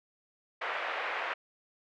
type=band-pass noise; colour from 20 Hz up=white; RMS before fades=-35 dBFS; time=0.61-1.34 s; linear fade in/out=10 ms; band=490 to 2300 Hz; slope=24 dB/octave; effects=none